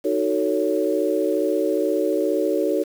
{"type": "chord", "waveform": "sine", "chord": "D# half-diminished seventh", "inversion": "none", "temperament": "just", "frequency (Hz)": [311.1, 373.4, 448, 560], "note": ["D#4", "F#4", "A4", "C#5"], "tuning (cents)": [0, 16, 31, 18], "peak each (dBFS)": -24, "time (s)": [0.04, 2.84], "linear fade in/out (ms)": 20, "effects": ["7-bit"]}